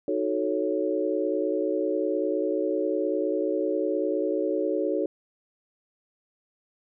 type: chord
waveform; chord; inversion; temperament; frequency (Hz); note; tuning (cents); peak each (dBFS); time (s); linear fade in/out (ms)
sine; D# half-diminished seventh; none; equal; 311.1 / 370 / 440 / 554.4; D#4 / F#4 / A4 / C#5; 0 / 0 / 0 / 0; -29; 0.08-5.06; 2
effects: none